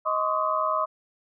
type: tone cluster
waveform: sine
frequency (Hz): 628 / 1043 / 1123 / 1253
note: D#5 / C6 / C#6 / D#6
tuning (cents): +16 / -6 / +22 / +12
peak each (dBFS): -28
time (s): 0.05-0.86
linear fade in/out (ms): 20
effects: none